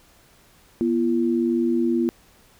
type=tone pair together; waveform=sine; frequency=242 / 340.5 Hz; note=B3 / F4; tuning=-35 / -44 cents; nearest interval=tritone; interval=591 cents; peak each=-21 dBFS; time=0.81-2.09 s; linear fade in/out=0 ms; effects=pink hiss -55 dBFS RMS until 2.59 s